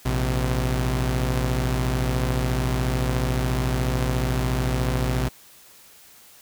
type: tone pair together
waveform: sawtooth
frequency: 56.97 / 127.9 Hz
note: A#1 / C3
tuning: -39 / -39 cents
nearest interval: octave + major second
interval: 1400 cents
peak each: -20 dBFS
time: 0.05-5.29 s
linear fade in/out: 10 ms
effects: white hiss -50 dBFS RMS until 6.41 s